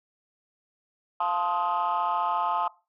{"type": "chord", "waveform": "sine", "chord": "F dominant seventh", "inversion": "none", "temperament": "just", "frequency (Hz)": [698.5, 873.1, 1047.7, 1257.2], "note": ["F5", "A5", "C6", "Eb6"], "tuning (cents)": [0, -14, 2, 18], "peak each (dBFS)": [-30, -26, -28, -29], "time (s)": [1.2, 2.68], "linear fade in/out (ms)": 5, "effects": ["noise-tail reverb RT60 0.3 s tail -20 dB re dry", "tanh soft clip ceiling -18 dBFS"]}